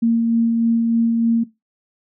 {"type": "tone with tremolo", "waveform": "sine", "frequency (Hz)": 230.3, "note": "A#3", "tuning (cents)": -21, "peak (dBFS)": -12, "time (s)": [0.02, 1.44], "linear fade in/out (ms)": 10, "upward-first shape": "sine", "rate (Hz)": 3.3, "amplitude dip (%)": 25, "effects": ["noise-tail reverb RT60 0.2 s tail -18 dB re dry"]}